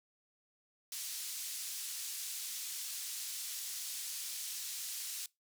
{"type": "band-pass noise", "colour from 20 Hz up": "pink", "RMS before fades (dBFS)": -42, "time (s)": [0.92, 5.26], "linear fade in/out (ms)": 2, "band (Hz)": [4900, 15000], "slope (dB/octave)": 12, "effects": ["noise-tail reverb RT60 0.2 s tail -23 dB re dry"]}